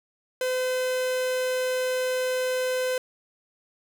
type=tone; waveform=45% pulse; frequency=510 Hz; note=C5; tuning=44 cents flat; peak=-24 dBFS; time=0.41-2.98 s; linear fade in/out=2 ms; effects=none